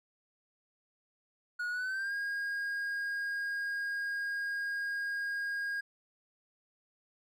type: tone with pitch glide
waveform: triangle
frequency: 1451 to 1628.7 Hz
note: F#6 to G#6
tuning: -34 to -34 cents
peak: -31 dBFS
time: 1.59-5.81 s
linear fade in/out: 10 ms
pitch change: +200 cents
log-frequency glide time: 1.7-2.14 s
effects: none